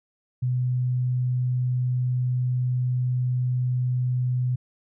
sine tone, 125.5 Hz, B2, 28 cents sharp, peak -21 dBFS, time 0.42-4.56 s, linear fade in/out 10 ms, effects none

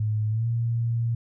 sine tone with pitch glide, 107.5 to 116.55 Hz, A2 to A#2, -40 to 0 cents, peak -22 dBFS, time 0-1.15 s, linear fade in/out 5 ms, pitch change +140 cents, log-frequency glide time 0.29-0.47 s, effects none

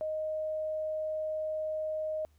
sine tone, 622.3 Hz, D#5, in tune, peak -31 dBFS, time 0.01-2.25 s, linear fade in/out 0 ms, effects added 75 Hz sine -62 dBFS peak until 2.38 s + pink hiss -73 dBFS RMS until 2.38 s

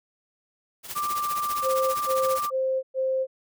white noise with tremolo, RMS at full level -32 dBFS, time 0.83-2.5 s, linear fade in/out 50 ms, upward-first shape triangle, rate 15 Hz, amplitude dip 85%
sine tone, 1182 Hz, D6, 11 cents sharp, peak -25 dBFS, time 0.95-2.51 s, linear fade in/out 20 ms
sine tone bursts, 525 Hz, C5, 6 cents sharp, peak -22 dBFS, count 4, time 1.62-3.27 s, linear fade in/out 50 ms, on 330 ms, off 110 ms
effects none

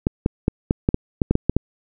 clicks, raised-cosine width 3 ms, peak -3 dBFS, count 11, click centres 0.069 / 0.261 / 0.481 / 0.709 / 0.889 / 0.944 / 1.218 / 1.31 / 1.354 / 1.496 / 1.566 s, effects none

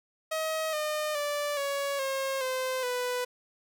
sawtooth tone with pitch steps, 634 / 608.5 / 584.1 / 560.6 / 538.1 / 516.5 / 495.7 Hz, D#5 / D#5 / D5 / C#5 / C5 / C5 / B4, +32 / -39 / -10 / +19 / +48 / -22 / +6 cents, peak -25 dBFS, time 0.31-3.25 s, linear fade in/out 10 ms, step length 420 ms, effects none

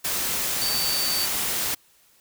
sine tone in noise, 4570 Hz, D8, 48 cents flat, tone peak -25 dBFS, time 0.61-1.26 s, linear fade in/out 10 ms, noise white, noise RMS -26 dBFS, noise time 0.04-1.75 s, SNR -2 dB, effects white hiss -59 dBFS RMS until 2.2 s

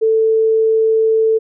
sine tone, 443.3 Hz, A4, 13 cents sharp, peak -10 dBFS, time 0.01-1.39 s, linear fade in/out 20 ms, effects none

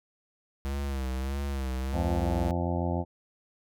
square tone with vibrato, 67.3 Hz, C2, 49 cents sharp, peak -30 dBFS, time 0.65-2.51 s, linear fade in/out 0 ms, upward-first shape sine, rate 1.6 Hz, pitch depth 77 cents each way
harmonic tone, 86.8 Hz, F2, 10 cents flat, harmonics 1 / 2 / 3 / 4 / 6 / 7 / 8 / 9 / 10, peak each -30 / -33 / -35 / -36 / -38 / -38 / -39 / -40 / -40 dBFS, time 1.92-3.05 s, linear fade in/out 50 ms
effects none

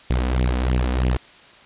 sawtooth tone with flanger, 62.6 Hz, B1, 24 cents sharp, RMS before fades -20 dBFS, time 0.1-1.17 s, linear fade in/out 5 ms, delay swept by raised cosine 0.32 to 4.12 ms, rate 3.1 Hz, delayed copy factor +0.75, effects white hiss -47 dBFS RMS until 1.65 s + resampled to 8000 Hz

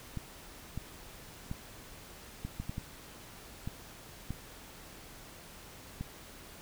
clicks, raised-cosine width 5 ms, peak -24 dBFS, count 10, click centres 0.173 / 0.776 / 1.514 / 2.45 / 2.6 / 2.695 / 2.781 / 3.675 / 4.306 / 6.01 s, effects pink hiss -51 dBFS RMS until 6.61 s

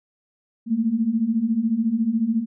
sine beating tone pair, 216 / 230 Hz, A3 / A#3, -32 / -23 cents, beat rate 14 Hz, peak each -24 / -20 dBFS, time 0.66-2.46 s, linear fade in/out 50 ms, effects none

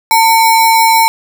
sine tone with sample-and-hold, 903 Hz, A5, 45 cents sharp, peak -5 dBFS, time 0.11-1.08 s, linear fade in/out 0 ms, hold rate 3150 Hz, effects none

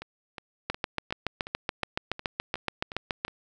two click trains, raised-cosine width 0.3 ms, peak -22 / -11 dBFS, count 10 / 19, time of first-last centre 0.02-3.281 / 0.7-3.25 s, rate 2.76 / 7.06 Hz, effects none

